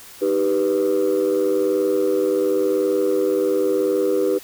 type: chord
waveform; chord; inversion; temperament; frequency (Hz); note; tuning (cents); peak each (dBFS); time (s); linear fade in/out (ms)
sine; Eb augmented; none; equal; 311.1 / 392 / 493.9; Eb4 / G4 / B4; 0 / 0 / 0; -22 / -18 / -19; 0.21-4.39; 20
effects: tanh soft clip ceiling -12 dBFS + white hiss -42 dBFS RMS until 4.43 s